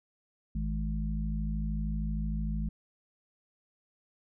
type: harmonic tone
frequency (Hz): 53.1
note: G#1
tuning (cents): +39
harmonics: 1 / 3 / 4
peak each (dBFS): -31 / -36 / -37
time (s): 0.55-2.69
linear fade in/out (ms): 5
effects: none